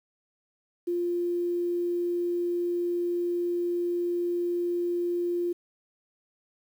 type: tone with quantisation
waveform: sine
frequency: 349.2 Hz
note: F4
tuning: in tune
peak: -25 dBFS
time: 0.87-5.53 s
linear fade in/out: 10 ms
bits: 9
effects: none